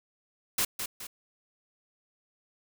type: noise with echo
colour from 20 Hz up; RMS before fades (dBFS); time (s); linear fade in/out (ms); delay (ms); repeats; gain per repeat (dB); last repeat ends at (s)
white; -27; 0.58-0.65; 5; 210; 2; -7; 1.07
effects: none